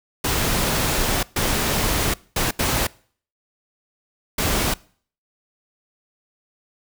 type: noise bursts at uneven times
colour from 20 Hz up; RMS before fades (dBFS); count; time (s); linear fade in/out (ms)
pink; -21; 5; 0.24-1.23 / 1.36-2.14 / 2.36-2.51 / 2.59-2.87 / 4.38-4.74; 5
effects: noise-tail reverb RT60 0.5 s tail -23 dB re dry